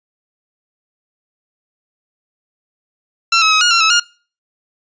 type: tone with pitch steps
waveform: 15% pulse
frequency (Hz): 1351 / 1285 / 1271 / 1434 / 1366 / 1300 / 1418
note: E6 / E6 / D#6 / F6 / F6 / E6 / F6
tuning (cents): +42 / -45 / +36 / +45 / -39 / -24 / +26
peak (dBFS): -3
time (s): 3.32-3.999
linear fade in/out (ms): 5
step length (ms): 97
effects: noise-tail reverb RT60 0.4 s tail -24 dB re dry + resampled to 16000 Hz